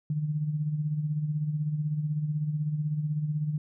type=tone with tremolo; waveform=sine; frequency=151 Hz; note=D3; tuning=48 cents sharp; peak=-24 dBFS; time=0.1-3.58 s; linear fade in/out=2 ms; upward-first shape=sine; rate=16 Hz; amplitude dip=55%; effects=none